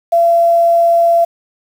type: tone with quantisation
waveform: sine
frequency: 679 Hz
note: F5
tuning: 49 cents flat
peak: -7 dBFS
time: 0.12-1.25 s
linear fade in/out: 10 ms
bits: 6
effects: none